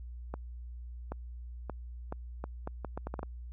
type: accelerating click train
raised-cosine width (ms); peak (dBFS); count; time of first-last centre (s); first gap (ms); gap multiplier
1; -23; 12; 0.34-3.231; 780; 0.74
effects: added 60 Hz sine -41 dBFS peak until 3.52 s